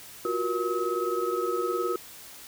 sine tone cluster, 352.9 / 372.2 / 474.9 / 1280 Hz, F4 / F#4 / A#4 / D#6, +18 / +10 / +32 / +49 cents, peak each -31 dBFS, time 0.25-1.96 s, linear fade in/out 2 ms, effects white hiss -46 dBFS RMS until 2.47 s

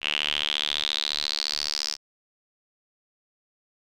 sawtooth tone with band-pass filter sweep, 74.4 Hz, D2, 23 cents sharp, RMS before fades -28 dBFS, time 0.01-1.97 s, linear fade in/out 50 ms, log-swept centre 2800 to 5200 Hz, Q 6.5, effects none

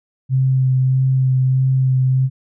sine tone with vibrato, 130.81 Hz, C3, in tune, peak -12 dBFS, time 0.29-2.3 s, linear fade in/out 50 ms, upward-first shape sine, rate 1.6 Hz, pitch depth 14 cents each way, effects none

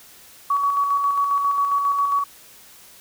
sine tone with tremolo, 1129 Hz, C#6, 31 cents sharp, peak -16 dBFS, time 0.5-2.24 s, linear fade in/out 5 ms, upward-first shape square, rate 7.4 Hz, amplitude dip 35%, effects white hiss -47 dBFS RMS until 3 s

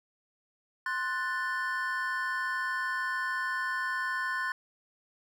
triangle chord, F# diminished, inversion second, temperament equal with one note detuned, 1046.5 / 1480 / 1767.1 Hz, C6 / F#6 / A6, 0 / 0 / +7 cents, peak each -33 / -32 / -32 dBFS, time 0.86-4.52 s, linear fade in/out 2 ms, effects none

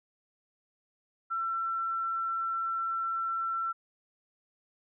sine tone, 1346 Hz, E6, 36 cents sharp, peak -29 dBFS, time 1.3-3.73 s, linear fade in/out 20 ms, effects none

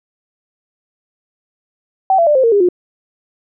sine tone with pitch steps, 766 / 674.6 / 594.1 / 523.2 / 460.8 / 405.8 / 357.4 Hz, G5 / E5 / D5 / C5 / A#4 / G#4 / F4, -40 / +40 / +20 / 0 / -20 / -40 / +40 cents, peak -8 dBFS, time 2.1-2.688 s, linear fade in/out 2 ms, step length 84 ms, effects none

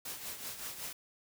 white noise with tremolo, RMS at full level -40 dBFS, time 0.05-0.93 s, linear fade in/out 5 ms, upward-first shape triangle, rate 5.3 Hz, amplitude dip 65%, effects none

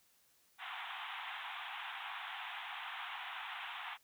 pink band-pass noise, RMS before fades -45 dBFS, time 0.58-3.98 s, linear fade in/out 50 ms, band 740 to 3600 Hz, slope 96 dB/octave, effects white hiss -71 dBFS RMS until 4.03 s

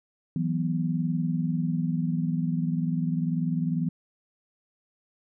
sine chord, E suspended second, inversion none, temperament equal, 164.81 / 185 / 246.9 Hz, E3 / F#3 / B3, 0 / 0 / 0 cents, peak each -26 / -31 / -30 dBFS, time 0.36-3.89 s, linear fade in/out 2 ms, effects none

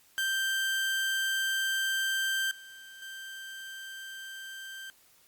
30% pulse tone with level steps, 1568 Hz, G6, in tune, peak -25 / -44 / -38 dBFS, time 0.18-4.9 s, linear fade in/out 0 ms, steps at 2.51 / 3.02 s, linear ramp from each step 2 ms, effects white hiss -62 dBFS RMS until 5.27 s + Opus 48 kbps

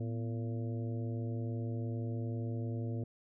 harmonic tone with a mistuned harmonic, 113.8 Hz, A#2, 41 cents flat, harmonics 1 / 2 / 3 / 4 / 5 / 6, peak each -35 / -42 / -46 / -48 / -51 / -56 dBFS, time 0-3.04 s, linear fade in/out 5 ms, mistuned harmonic 2, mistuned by +120 cents, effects none

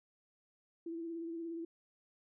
sine tone with vibrato, 332.7 Hz, E4, 16 cents sharp, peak -39 dBFS, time 0.86-1.65 s, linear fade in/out 5 ms, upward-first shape sine, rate 17 Hz, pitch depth 31 cents each way, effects none

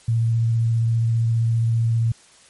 sine tone with vibrato, 114.8 Hz, A#2, 26 cents flat, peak -16 dBFS, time 0.08-2.12 s, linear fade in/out 5 ms, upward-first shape sine, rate 15 Hz, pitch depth 14 cents each way, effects white hiss -51 dBFS RMS until 2.49 s + MP3 48 kbps

